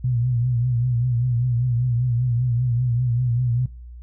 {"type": "tone with vibrato", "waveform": "sine", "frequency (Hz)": 122, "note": "B2", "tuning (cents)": -21, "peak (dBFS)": -18, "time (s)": [0.04, 3.66], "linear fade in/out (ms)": 5, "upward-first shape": "triangle", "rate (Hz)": 5.1, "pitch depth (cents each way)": 92, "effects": ["noise-tail reverb RT60 0.3 s tail -20 dB re dry", "added 60 Hz sine -36 dBFS peak until 4.02 s"]}